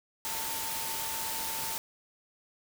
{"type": "tone in noise", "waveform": "sine", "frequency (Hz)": 897, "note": "A5", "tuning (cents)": 33, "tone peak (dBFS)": -41, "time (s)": [0.25, 1.78], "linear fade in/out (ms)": 0, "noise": "white", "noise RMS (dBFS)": -35, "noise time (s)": [0.25, 1.78], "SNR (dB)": -9, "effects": []}